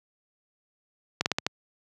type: slowing click train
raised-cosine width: 0.2 ms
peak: -7 dBFS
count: 5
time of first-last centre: 1.21-1.466 s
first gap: 49 ms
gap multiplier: 1.18
effects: high-pass 100 Hz 12 dB/octave